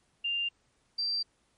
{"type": "tone pair in turn", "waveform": "sine", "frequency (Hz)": [2794, 4699], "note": ["F7", "D8"], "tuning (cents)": [0, 0], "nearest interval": "major sixth", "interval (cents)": 900, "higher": "second", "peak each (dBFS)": -28, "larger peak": "neither", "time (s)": [[0.24, 0.49], [0.98, 1.23]], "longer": "neither", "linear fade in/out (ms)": 10, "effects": ["pink hiss -71 dBFS RMS until 1.57 s", "MP3 48 kbps"]}